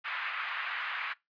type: band-pass noise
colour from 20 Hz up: pink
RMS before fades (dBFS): -36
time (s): 0.04-1.14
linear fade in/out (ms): 20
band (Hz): 1200 to 2600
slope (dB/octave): 24
effects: noise-tail reverb RT60 0.2 s tail -22 dB re dry + resampled to 11025 Hz